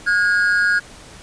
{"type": "tone pair together", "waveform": "triangle", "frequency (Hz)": [1443, 1637], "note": ["F#6", "G#6"], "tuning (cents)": [-44, -25], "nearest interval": "major second", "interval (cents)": 219, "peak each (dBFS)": -15, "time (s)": [0.06, 0.8], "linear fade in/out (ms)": 20, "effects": ["pink hiss -41 dBFS RMS until 1.22 s", "resampled to 22050 Hz"]}